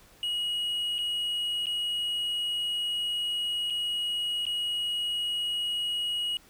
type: tone with dropouts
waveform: triangle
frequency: 2900 Hz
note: F#7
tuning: 35 cents flat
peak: -26 dBFS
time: 0.23-6.37 s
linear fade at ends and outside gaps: 1 ms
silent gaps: 0.983-0.988 / 1.658-1.668 / 3.701-3.705 / 4.454-4.466 s
effects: pink hiss -57 dBFS RMS until 6.49 s